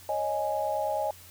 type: chord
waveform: sine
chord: C# suspended second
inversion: none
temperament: just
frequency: 554.4 / 623.7 / 831.5 Hz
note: C#5 / D#5 / G#5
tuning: 0 / +4 / +2 cents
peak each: -33 / -30 / -30 dBFS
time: 0.09-1.11 s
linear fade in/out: 2 ms
effects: added 90 Hz sine -54 dBFS peak until 1.3 s + white hiss -51 dBFS RMS until 1.3 s